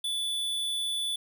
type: tone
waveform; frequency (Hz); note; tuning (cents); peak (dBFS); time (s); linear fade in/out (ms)
square; 3469; A7; -25; -29; 0.04-1.16; 5
effects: none